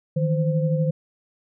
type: tone cluster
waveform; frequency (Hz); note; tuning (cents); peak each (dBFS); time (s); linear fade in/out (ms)
sine; 155.2 / 167.4 / 518; D#3 / E3 / C5; -4 / +27 / -17; -20 / -28 / -26; 0.16-0.91; 10
effects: none